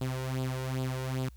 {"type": "tone with flanger", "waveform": "sawtooth", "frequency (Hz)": 130, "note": "C3", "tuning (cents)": -11, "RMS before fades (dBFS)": -33, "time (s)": [0.01, 1.29], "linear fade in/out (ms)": 5, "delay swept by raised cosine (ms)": [0.24, 2.14], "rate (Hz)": 2.5, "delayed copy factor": 0.65, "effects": ["added 60 Hz sine -48 dBFS peak until 1.36 s", "white hiss -68 dBFS RMS until 1.36 s"]}